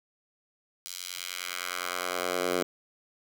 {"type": "tone with high-pass filter sweep", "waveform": "10% pulse", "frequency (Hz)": 89.7, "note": "F2", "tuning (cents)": 47, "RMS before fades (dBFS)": -33, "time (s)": [0.86, 2.63], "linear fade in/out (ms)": 0, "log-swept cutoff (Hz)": [4900, 360], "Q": 1, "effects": []}